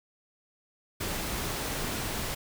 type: noise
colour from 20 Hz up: pink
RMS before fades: -33 dBFS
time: 1-2.35 s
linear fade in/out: 10 ms
effects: none